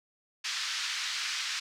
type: band-pass noise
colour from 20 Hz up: white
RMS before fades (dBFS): -34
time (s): 0.44-1.6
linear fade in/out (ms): 10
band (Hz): 1300 to 5600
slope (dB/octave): 24
effects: none